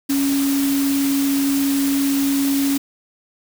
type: tone in noise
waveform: sine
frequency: 277.2 Hz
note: C#4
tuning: in tune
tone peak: -16 dBFS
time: 0.09-2.78 s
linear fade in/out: 10 ms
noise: white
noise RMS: -27 dBFS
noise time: 0.09-2.78 s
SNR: +8 dB
effects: none